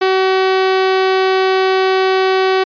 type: tone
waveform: sawtooth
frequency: 378.6 Hz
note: F#4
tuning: 40 cents sharp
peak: -7 dBFS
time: 0.01-2.64 s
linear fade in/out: 10 ms
effects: resampled to 11025 Hz